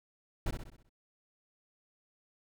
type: noise with echo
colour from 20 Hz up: brown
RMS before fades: -30 dBFS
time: 0.46-0.51 s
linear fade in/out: 5 ms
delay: 64 ms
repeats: 6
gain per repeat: -6 dB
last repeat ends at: 0.894 s
effects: none